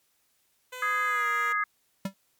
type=tone with pitch glide; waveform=10% pulse; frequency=505 to 473.9 Hz; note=B4 to A#4; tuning=+39 to +28 cents; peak=-29 dBFS; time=0.72-1.53 s; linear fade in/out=10 ms; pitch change=-111 cents; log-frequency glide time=1.06-1.27 s
type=harmonic tone; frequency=415.3 Hz; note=G#4; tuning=in tune; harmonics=3 / 4 / 5; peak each=-27 / -29 / -31 dBFS; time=0.82-1.64 s; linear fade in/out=5 ms
type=tone with exponential decay; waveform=square; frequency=194.3 Hz; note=G3; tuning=15 cents flat; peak=-25 dBFS; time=2.05-2.14 s; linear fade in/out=5 ms; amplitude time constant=18 ms
effects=white hiss -70 dBFS RMS until 2.39 s + MP3 96 kbps